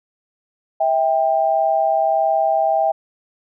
sine tone pair together, 649.4 / 791 Hz, E5 / G5, -26 / +15 cents, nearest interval minor third, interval 341 cents, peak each -17 dBFS, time 0.8-2.92 s, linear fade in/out 10 ms, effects none

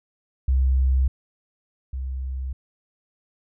sine tone pair in turn, 65.4 / 65.4 Hz, C2 / C2, 0 / 0 cents, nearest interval unison, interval 0 cents, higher neither, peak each -16 / -26 dBFS, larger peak first, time 0.48-1.08 / 1.93-2.53 s, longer neither, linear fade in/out 5 ms, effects none

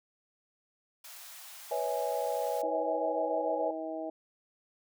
white high-pass noise, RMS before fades -48 dBFS, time 1.04-2.62 s, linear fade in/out 5 ms, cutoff 620 Hz, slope 48 dB/octave
sine chord, C# minor seventh, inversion third, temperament equal with one note detuned, 493.9 / 554.4 / 646.8 / 830.6 Hz, B4 / C#5 / E5 / G#5, 0 / 0 / -33 / 0 cents, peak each -35 dBFS, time 1.71-3.71 s, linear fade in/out 5 ms
harmonic tone, 160 Hz, D#3, 49 cents sharp, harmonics 2 / 3 / 4 / 5, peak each -39 / -45 / -37 / -44 dBFS, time 2.63-4.1 s, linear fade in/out 5 ms
effects none

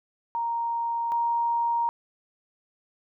sine tone pair in turn, 932.3 / 936.4 Hz, A#5 / A#5, 0 / +8 cents, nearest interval unison, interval 8 cents, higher second, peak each -25 / -22 dBFS, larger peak second, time 0.35-1.12 / 1.12-1.89 s, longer neither, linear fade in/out 0 ms, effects none

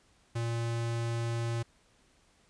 square tone, 116.54 Hz, A#2, in tune, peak -31 dBFS, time 0.35-1.63 s, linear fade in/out 10 ms, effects pink hiss -66 dBFS RMS until 2.49 s + resampled to 22050 Hz

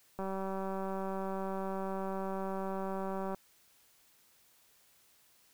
click train, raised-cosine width 1 ms, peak -25 dBFS, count 607, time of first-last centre 0.19-3.346 s, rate 192 Hz, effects white hiss -66 dBFS RMS until 5.53 s

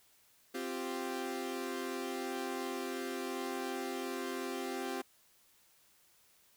sawtooth chord, C suspended fourth, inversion none, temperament equal, 261.6 / 349.2 / 392 Hz, C4 / F4 / G4, 0 / 0 / 0 cents, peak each -37 / -38 / -37 dBFS, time 0.54-5.02 s, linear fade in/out 10 ms, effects white hiss -67 dBFS RMS until 6.56 s

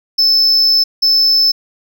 triangle tone bursts at uneven times, 5260 Hz, E8, 5 cents flat, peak -7 dBFS, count 2, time 0.18-0.84 / 1.02-1.52 s, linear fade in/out 10 ms, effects none

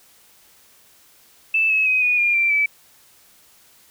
sine tone with pitch steps, 2637 / 2578 / 2521 / 2465 / 2410 / 2356 / 2304 Hz, E7 / E7 / D#7 / D#7 / D7 / D7 / D7, 0 / -39 / +22 / -17 / +44 / +5 / -34 cents, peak -15 dBFS, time 1.54-2.66 s, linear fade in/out 5 ms, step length 160 ms, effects white hiss -53 dBFS RMS until 3.9 s

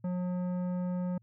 triangle tone with tanh clipping, 180 Hz, F#3, 47 cents flat, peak -32 dBFS, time 0.04-1.18 s, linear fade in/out 5 ms, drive 16 dB, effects added 114 Hz sine -61 dBFS peak until 1.22 s

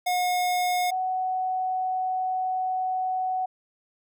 square / sine tone pair in turn, 722 / 745.3 Hz, F#5 / F#5, -43 / +12 cents, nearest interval minor second, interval 55 cents, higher second, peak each -23 / -24 dBFS, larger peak first, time 0.06-0.91 / 0.91-3.46 s, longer second, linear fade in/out 10 ms, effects none

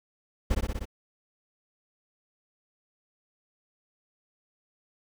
brown noise with echo, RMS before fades -24 dBFS, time 0.5-0.55 s, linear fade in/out 10 ms, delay 61 ms, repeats 5, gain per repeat -2 dB, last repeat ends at 0.855 s, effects none

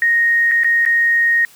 sine tone with dropouts, 1864.7 Hz, A#6, in tune, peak -11 dBFS, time 0.02-1.45 s, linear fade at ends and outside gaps 1 ms, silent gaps 0.513-0.517 / 0.635-0.645 / 0.852-0.862 s, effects white hiss -46 dBFS RMS until 1.55 s

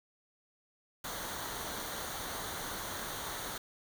pink noise with comb filter, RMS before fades -40 dBFS, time 1.04-3.58 s, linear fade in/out 5 ms, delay 0.39 ms, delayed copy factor -0.6, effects none

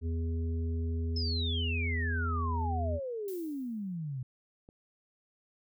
harmonic tone, 82.41 Hz, E2, in tune, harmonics 1 / 3 / 5, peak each -30 / -40 / -44 dBFS, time 0.01-3 s, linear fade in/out 50 ms
sine exponential sweep, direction down, 5274 to 122.9 Hz, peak -34 dBFS, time 1.16-4.23 s, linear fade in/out 5 ms
violet noise with exponential decay, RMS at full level -46 dBFS, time 3.28-3.97 s, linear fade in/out 1 ms, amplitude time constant 150 ms
click, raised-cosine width 2 ms, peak -39 dBFS, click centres 4.689 s
effects none

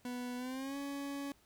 40% pulse tone with pitch glide, 246.9 to 280.4 Hz, B3 to C#4, 0 to +20 cents, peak -38 dBFS, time 0.05-1.32 s, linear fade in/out 2 ms, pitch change +220 cents, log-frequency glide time 0.37-0.77 s, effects pink hiss -68 dBFS RMS until 1.45 s

